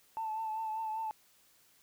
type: tone with vibrato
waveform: sine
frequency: 880 Hz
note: A5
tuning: in tune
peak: -33 dBFS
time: 0.17-1.11 s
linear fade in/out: 0 ms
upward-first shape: triangle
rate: 5.1 Hz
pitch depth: 39 cents each way
effects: tanh soft clip ceiling -29 dBFS + white hiss -66 dBFS RMS until 1.82 s